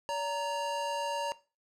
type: tone pair together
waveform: square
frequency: 572 / 930.7 Hz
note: D5 / A#5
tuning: -46 / -3 cents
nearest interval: minor sixth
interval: 843 cents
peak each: -36 / -34 dBFS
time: 0.09-1.32 s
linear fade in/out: 0 ms
effects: noise-tail reverb RT60 0.3 s tail -17 dB re dry + low-pass 8000 Hz 12 dB/octave